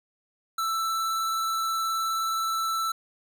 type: tone with vibrato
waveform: square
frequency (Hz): 1326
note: E6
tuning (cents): +10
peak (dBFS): -26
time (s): 0.58-2.92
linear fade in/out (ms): 5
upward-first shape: square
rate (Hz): 19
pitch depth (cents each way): 10
effects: none